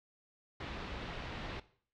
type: low-pass noise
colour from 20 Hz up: pink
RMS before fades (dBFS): -43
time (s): 0.6-1.6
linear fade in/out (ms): 5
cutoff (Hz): 3900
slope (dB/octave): 24
effects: noise-tail reverb RT60 0.5 s tail -17 dB re dry